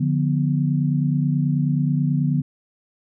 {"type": "chord", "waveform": "sine", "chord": "B diminished", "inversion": "first", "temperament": "equal with one note detuned", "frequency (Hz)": [146.83, 176.13, 246.9], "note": ["D3", "F3", "B3"], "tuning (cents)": [0, 15, 0], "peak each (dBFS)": [-19, -24, -24], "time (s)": [0, 2.42], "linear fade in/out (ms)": 10, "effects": []}